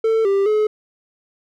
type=tone with pitch steps; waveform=triangle; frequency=446.4 / 394.6 / 426.9 Hz; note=A4 / G4 / G#4; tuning=+25 / +11 / +48 cents; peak=-12 dBFS; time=0.04-0.67 s; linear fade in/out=5 ms; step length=210 ms; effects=none